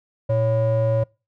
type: ring-modulated tone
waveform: triangle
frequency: 220 Hz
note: A3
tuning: in tune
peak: -12 dBFS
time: 0.29-1.04 s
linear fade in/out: 10 ms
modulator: 335 Hz
effects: noise-tail reverb RT60 0.3 s tail -25 dB re dry